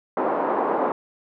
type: band-pass noise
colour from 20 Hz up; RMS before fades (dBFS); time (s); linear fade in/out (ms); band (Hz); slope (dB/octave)
white; -23; 0.17-0.92; 2; 260 to 1000; 24
effects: none